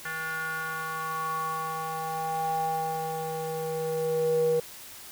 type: tone with band-pass filter sweep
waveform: square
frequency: 160 Hz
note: D#3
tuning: 49 cents sharp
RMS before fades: -30 dBFS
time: 0.05-4.6 s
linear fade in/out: 5 ms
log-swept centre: 1600 to 460 Hz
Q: 6.1
effects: white hiss -45 dBFS RMS until 5.11 s